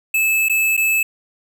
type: tone with dropouts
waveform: square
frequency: 2610 Hz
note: E7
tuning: 18 cents flat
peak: -15 dBFS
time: 0.14-1.03 s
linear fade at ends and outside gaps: 5 ms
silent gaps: 0.486-0.496 / 0.768-0.775 s
effects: none